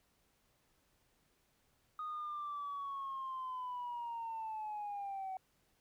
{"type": "linear sweep", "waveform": "sine", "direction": "down", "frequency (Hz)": [1244.5, 751], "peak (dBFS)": -38, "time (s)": [1.99, 5.37], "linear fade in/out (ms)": 2, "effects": ["tanh soft clip ceiling -36 dBFS", "pink hiss -75 dBFS RMS until 5.8 s"]}